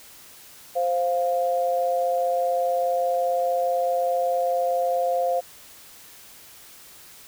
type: tone pair together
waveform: sine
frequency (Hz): 523.3 / 698.5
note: C5 / F5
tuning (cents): 0 / 0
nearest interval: perfect fourth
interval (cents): 500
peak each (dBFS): -23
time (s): 0.75-5.41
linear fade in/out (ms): 20
effects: white hiss -47 dBFS RMS until 7.27 s